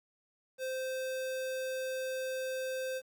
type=tone; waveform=square; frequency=520 Hz; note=C5; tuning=11 cents flat; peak=-35 dBFS; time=0.58-3.02 s; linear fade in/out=50 ms; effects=11-bit